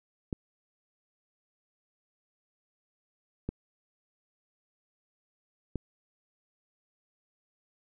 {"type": "clicks", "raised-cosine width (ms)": 3, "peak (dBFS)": -19, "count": 3, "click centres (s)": [0.328, 3.49, 5.757], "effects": []}